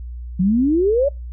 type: exponential sweep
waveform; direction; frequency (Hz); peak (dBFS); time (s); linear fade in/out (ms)
sine; up; 174.61 to 587.3; -13; 0.39-1.09; 10
effects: noise-tail reverb RT60 0.2 s tail -22 dB re dry + added 60 Hz sine -28 dBFS peak until 1.32 s